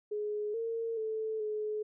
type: tone with pitch steps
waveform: sine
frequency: 419.5 / 456.9 / 438.6 / 426.1 Hz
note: G#4 / A#4 / A4 / G#4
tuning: +17 / -35 / -6 / +44 cents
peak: -32 dBFS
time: 0.11-1.83 s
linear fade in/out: 10 ms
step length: 430 ms
effects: none